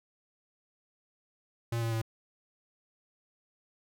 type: tone with pitch steps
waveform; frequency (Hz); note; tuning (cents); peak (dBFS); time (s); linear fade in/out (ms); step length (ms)
square; 116.54 / 114.6 / 112.7; A#2 / A#2 / A2; 0 / -29 / +42; -30; 1.72-2.017; 5; 99
effects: none